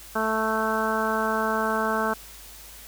harmonic tone, 220 Hz, A3, in tune, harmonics 1 / 2 / 3 / 4 / 5 / 6 / 7, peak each -30 / -30 / -30 / -30 / -30 / -30 / -30 dBFS, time 0.15-2.14 s, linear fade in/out 10 ms, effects added 50 Hz sine -49 dBFS peak until 2.87 s + white hiss -45 dBFS RMS until 2.87 s

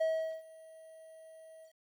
triangle tone with ADSR envelope, 642 Hz, E5, 46 cents flat, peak -25 dBFS, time 0-1.73 s, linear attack 12 ms, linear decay 410 ms, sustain -24 dB, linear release 96 ms, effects 11-bit

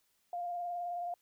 sine tone with vibrato, 701 Hz, F5, 6 cents sharp, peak -35 dBFS, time 0.33-1.14 s, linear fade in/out 2 ms, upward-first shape sine, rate 19 Hz, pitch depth 26 cents each way, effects white hiss -75 dBFS RMS until 1.21 s

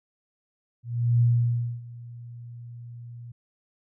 sine tone with ADSR envelope, 119 Hz, A#2, 36 cents sharp, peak -16 dBFS, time 0.83-3.32 s, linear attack 380 ms, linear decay 600 ms, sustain -22 dB, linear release 7 ms, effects none

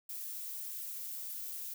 violet noise, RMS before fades -42 dBFS, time 0.09-1.74 s, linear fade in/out 5 ms, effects none

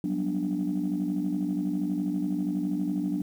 sine chord, G major seventh, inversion third, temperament just, 183.75 / 196 / 245 / 294 Hz, F#3 / G3 / B3 / D4, -12 / 0 / -14 / +2 cents, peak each -30 / -33 / -33 / -28 dBFS, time 0.04-3.22 s, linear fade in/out 2 ms, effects tanh soft clip ceiling -19 dBFS + 9-bit

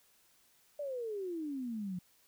sine exponential sweep, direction down, 597 to 174.61 Hz, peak -36 dBFS, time 0.79-1.99 s, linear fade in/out 5 ms, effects white hiss -68 dBFS RMS until 2.27 s

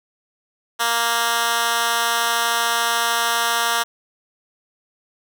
10% pulse tone with high-pass filter, 233.1 Hz, A#3, in tune, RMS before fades -20 dBFS, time 0.79-3.84 s, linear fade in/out 20 ms, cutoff 1100 Hz, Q 0.7, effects none

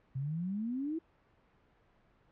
sine exponential sweep, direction up, 128.3 to 334.3 Hz, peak -33 dBFS, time 0.15-0.99 s, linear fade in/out 10 ms, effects pink hiss -68 dBFS RMS until 2.31 s + low-pass 2000 Hz 12 dB/octave

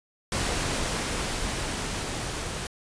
pink noise with level ramp, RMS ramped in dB -27 to -33 dBFS, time 0.32-2.67 s, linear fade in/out 2 ms, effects resampled to 22050 Hz

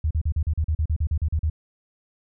sine tone bursts, 77.78 Hz, D#2, in tune, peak -19 dBFS, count 14, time 0.04-1.499 s, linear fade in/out 5 ms, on 68 ms, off 39 ms, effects none

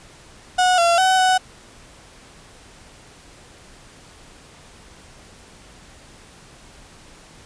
35% pulse tone with pitch steps, 732 / 683 / 753 / 745 Hz, F#5 / F5 / F#5 / F#5, -19 / -39 / +30 / +12 cents, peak -12 dBFS, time 0.58-1.38 s, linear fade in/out 10 ms, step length 200 ms, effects pink hiss -46 dBFS RMS until 7.45 s + resampled to 22050 Hz

